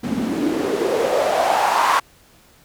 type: noise with band-pass filter sweep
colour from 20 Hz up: white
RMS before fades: -19 dBFS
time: 0.03-2 s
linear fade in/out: 10 ms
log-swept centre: 210 to 1100 Hz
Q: 5
effects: pink hiss -52 dBFS RMS until 2.64 s